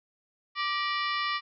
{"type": "harmonic tone with a mistuned harmonic", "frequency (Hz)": 587, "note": "D5", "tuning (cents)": -1, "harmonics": [2, 3, 4, 5, 6, 7, 8, 9], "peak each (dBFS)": [-30, -34, -36, -38, -40, -41, -42, -43], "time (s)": [0.55, 1.41], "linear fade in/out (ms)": 50, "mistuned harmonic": 3, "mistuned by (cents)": 140, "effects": []}